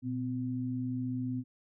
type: tone pair together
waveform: sine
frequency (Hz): 120.1 / 254.5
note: B2 / C4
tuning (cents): -48 / -48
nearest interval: octave + minor second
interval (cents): 1300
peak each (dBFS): -36 / -33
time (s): 0.02-1.44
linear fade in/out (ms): 50
effects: none